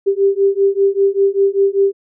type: beating tone pair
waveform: sine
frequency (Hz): 392 / 397.1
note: G4 / G4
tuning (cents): 0 / +22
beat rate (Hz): 5.1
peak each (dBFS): -14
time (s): 0.06-1.93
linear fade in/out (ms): 20
effects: none